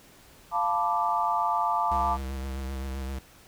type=chord; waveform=sine; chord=B half-diminished seventh; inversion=second; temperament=equal; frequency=698.5 / 880 / 987.8 / 1174.7 Hz; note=F5 / A5 / B5 / D6; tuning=0 / 0 / 0 / 0 cents; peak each=-30 / -27 / -31 / -28 dBFS; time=0.51-2.18 s; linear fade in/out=50 ms
type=tone with vibrato; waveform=square; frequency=66.7 Hz; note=C2; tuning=34 cents sharp; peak=-32 dBFS; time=1.91-3.19 s; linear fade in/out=5 ms; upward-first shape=sine; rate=7.7 Hz; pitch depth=37 cents each way
effects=pink hiss -54 dBFS RMS until 3.47 s